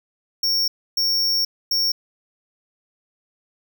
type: tone bursts at uneven times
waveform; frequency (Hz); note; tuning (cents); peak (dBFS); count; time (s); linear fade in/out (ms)
square; 5500; F8; -27; -18; 3; 0.43-0.68 / 0.97-1.45 / 1.71-1.92; 5
effects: none